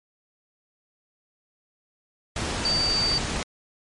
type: tone in noise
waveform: sine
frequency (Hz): 4624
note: D8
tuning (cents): -28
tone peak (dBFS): -21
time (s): 2.65-3.18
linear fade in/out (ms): 2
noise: pink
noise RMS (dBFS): -28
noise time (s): 2.36-3.43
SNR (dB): +4
effects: low-pass 8000 Hz 12 dB/octave + MP3 48 kbps